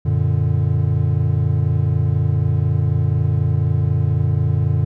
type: chord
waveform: triangle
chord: Gb augmented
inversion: none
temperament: equal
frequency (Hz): 92.5 / 116.54 / 146.83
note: Gb2 / Bb2 / D3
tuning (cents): 0 / 0 / 0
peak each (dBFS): -17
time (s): 0.05-4.85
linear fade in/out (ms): 10
effects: none